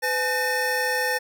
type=tone cluster; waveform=square; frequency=504 / 851 / 1815 Hz; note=B4 / G#5 / A#6; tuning=+35 / +42 / -47 cents; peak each=-28 / -30 / -25 dBFS; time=0.02-1.19 s; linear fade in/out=20 ms; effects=none